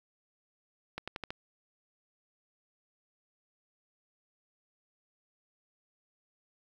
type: accelerating click train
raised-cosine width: 0.3 ms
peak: -21 dBFS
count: 5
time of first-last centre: 0.98-1.305 s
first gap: 96 ms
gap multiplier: 0.89
effects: 9-bit